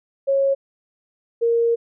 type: tone pair in turn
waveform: sine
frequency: 548 / 465.5 Hz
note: C#5 / A#4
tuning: -20 / -2 cents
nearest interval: minor third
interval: 282 cents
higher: first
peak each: -15 dBFS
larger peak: neither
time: 0.27-0.55 / 1.41-1.76 s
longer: second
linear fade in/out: 20 ms
effects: none